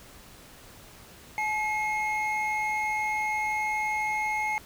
triangle tone pair together, 854.4 / 2153 Hz, G#5 / C7, +49 / +49 cents, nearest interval octave + major third, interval 1600 cents, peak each -27 dBFS, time 1.38-4.58 s, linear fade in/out 0 ms, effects pink hiss -50 dBFS RMS until 4.65 s

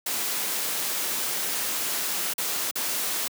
white noise with dropouts, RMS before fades -28 dBFS, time 0.06-3.28 s, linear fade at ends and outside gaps 5 ms, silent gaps 2.336-2.38 / 2.712-2.755 s, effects high-pass 200 Hz 12 dB/octave

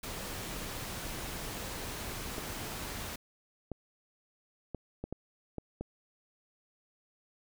pink noise, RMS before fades -40 dBFS, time 0.03-3.16 s, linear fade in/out 5 ms
clicks, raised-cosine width 2 ms, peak -24 dBFS, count 7, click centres 2.382 / 3.717 / 4.747 / 5.04 / 5.126 / 5.583 / 5.81 s
effects none

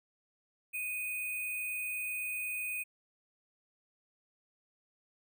sine tone with sample-and-hold, 2489 Hz, D#7, in tune, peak -34 dBFS, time 0.73-2.84 s, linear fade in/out 20 ms, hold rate 11025 Hz, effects none

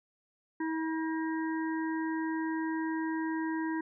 harmonic tone with a mistuned harmonic, 320.9 Hz, E4, 46 cents flat, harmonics 1 / 3 / 5 / 6, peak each -31 / -39 / -43 / -44 dBFS, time 0.6-3.81 s, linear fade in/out 5 ms, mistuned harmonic 6, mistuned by -41 cents, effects none

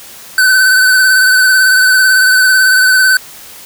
square tone with vibrato, 1518 Hz, F#6, 44 cents sharp, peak -6 dBFS, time 0.38-3.17 s, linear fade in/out 2 ms, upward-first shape triangle, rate 18 Hz, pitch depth 43 cents each way, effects white hiss -33 dBFS RMS until 3.65 s

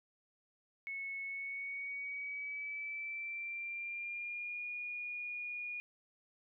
sine tone with pitch glide, 2200 to 2441 Hz, C#7 to D#7, -14 to -34 cents, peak -39 dBFS, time 0.87-5.8 s, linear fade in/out 0 ms, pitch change +180 cents, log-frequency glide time 1.24-4.66 s, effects none

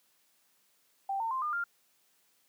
sine tone with pitch steps, 784 / 905.8 / 1046.5 / 1209.1 / 1396.9 Hz, G5 / A#5 / C6 / D#6 / F6, 0 / -50 / 0 / -50 / 0 cents, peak -30 dBFS, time 1.09-1.64 s, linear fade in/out 5 ms, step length 110 ms, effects white hiss -70 dBFS RMS until 2.48 s + high-pass 150 Hz 12 dB/octave

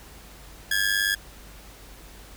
sawtooth ring-modulated tone, 1663 Hz, G#6, 2 cents sharp, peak -15 dBFS, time 0.71-1.15 s, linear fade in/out 5 ms, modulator 49.5 Hz, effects added 50 Hz sine -47 dBFS peak until 2.36 s + pink hiss -48 dBFS RMS until 2.36 s

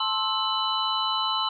sine tone cluster, 874 / 1056 / 1315 / 2993 / 4000 Hz, A5 / C6 / E6 / F#7 / B7, -12 / +16 / -5 / +19 / +21 cents, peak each -31 / -29 / -31 / -28 / -31 dBFS, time 0-1.49 s, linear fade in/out 5 ms, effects none

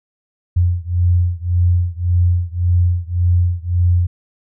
sine beating tone pair, 87.4 / 89.2 Hz, F2 / F2, +2 / +37 cents, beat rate 1.8 Hz, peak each -15 / -16 dBFS, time 0.56-4.07 s, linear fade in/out 10 ms, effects none

